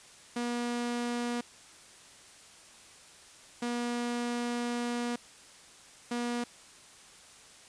sawtooth tone bursts at uneven times, 240 Hz, B3, 49 cents flat, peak -27 dBFS, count 3, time 0.36-1.41 / 3.62-5.16 / 6.11-6.44 s, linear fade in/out 5 ms, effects white hiss -54 dBFS RMS until 7.68 s + resampled to 22050 Hz

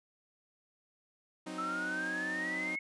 sawtooth chord, C diminished, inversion second, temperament equal, 185 / 261.6 / 311.1 Hz, Gb3 / C4 / Eb4, 0 / 0 / 0 cents, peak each -42 / -42 / -38 dBFS, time 1.46-2.76 s, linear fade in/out 10 ms
sine exponential sweep, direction up, 1303 to 2197 Hz, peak -34 dBFS, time 1.58-2.79 s, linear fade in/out 5 ms
effects resampled to 24000 Hz

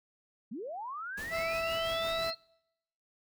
sine linear sweep, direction up, 185.4 to 4258 Hz, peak -37 dBFS, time 0.51-2.35 s, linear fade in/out 10 ms
pink noise with tremolo, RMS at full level -44 dBFS, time 1.17-2.31 s, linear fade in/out 10 ms, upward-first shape sine, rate 5.8 Hz, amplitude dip 40%
harmonic tone, 659.3 Hz, E5, in tune, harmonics 1 / 2 / 3 / 4 / 6 / 7 / 8, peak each -32 / -38 / -42 / -44 / -48 / -49 / -50 dBFS, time 1.3-2.34 s, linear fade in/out 50 ms
effects noise-tail reverb RT60 0.8 s tail -25 dB re dry

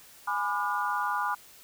sine chord, G# diminished seventh, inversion none, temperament just, 830.6 / 996.7 / 1196.1 / 1435.3 Hz, G#5 / B5 / D6 / F6, 0 / +16 / +31 / +47 cents, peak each -33 / -31 / -32 / -33 dBFS, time 0.27-1.35 s, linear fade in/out 10 ms, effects white hiss -53 dBFS RMS until 1.63 s

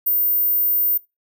sine tone, 14520 Hz, A#9, 47 cents flat, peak -15 dBFS, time 0.06-0.98 s, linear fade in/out 10 ms, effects noise-tail reverb RT60 0.2 s tail -21 dB re dry

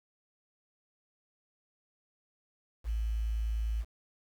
sine tone with quantisation, 55 Hz, A1, in tune, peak -29 dBFS, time 2.84-3.85 s, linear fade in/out 50 ms, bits 9, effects none

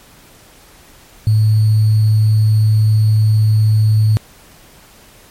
sine tone with sample-and-hold, 108.2 Hz, A2, 29 cents flat, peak -8 dBFS, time 1.27-4.17 s, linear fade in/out 0 ms, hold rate 4410 Hz, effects pink hiss -44 dBFS RMS until 5.3 s + MP3 64 kbps

